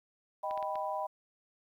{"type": "chord", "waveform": "sine", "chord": "Eb augmented", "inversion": "none", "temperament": "equal", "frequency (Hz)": [622.3, 784, 987.8], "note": ["Eb5", "G5", "B5"], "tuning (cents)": [0, 0, 0], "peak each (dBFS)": -37, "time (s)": [0.43, 1.07], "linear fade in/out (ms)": 10}
{"type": "clicks", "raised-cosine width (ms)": 0.3, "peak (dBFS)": -31, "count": 4, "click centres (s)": [0.51, 0.576, 0.627, 0.756]}
{"effects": ["11-bit"]}